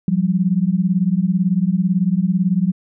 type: beating tone pair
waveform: sine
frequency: 174.61 / 192.61 Hz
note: F3 / G3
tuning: 0 / -30 cents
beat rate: 18 Hz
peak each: -17 dBFS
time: 0.08-2.72 s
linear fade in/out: 2 ms
effects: none